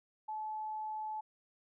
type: tone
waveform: sine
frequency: 863 Hz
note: A5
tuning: 34 cents flat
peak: -37 dBFS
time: 0.28-1.21 s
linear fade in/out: 10 ms
effects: none